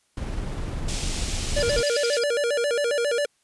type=noise with tremolo; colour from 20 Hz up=brown; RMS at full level=-27 dBFS; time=0.17-1.82 s; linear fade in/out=2 ms; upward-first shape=triangle; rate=20 Hz; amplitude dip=30%
type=band-pass noise; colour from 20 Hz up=white; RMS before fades=-34 dBFS; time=0.88-2.19 s; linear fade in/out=5 ms; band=2200 to 8200 Hz; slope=24 dB/octave
type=tone with vibrato; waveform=square; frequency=523.3 Hz; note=C5; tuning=in tune; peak=-22 dBFS; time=1.56-3.26 s; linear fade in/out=10 ms; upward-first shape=square; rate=7.4 Hz; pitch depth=180 cents each way
type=tone bursts; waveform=sine; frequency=4899 Hz; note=D#8; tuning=28 cents flat; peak=-25 dBFS; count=8; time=1.6-2.238 s; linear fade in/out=5 ms; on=22 ms; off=66 ms
effects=white hiss -67 dBFS RMS until 3.43 s + resampled to 24000 Hz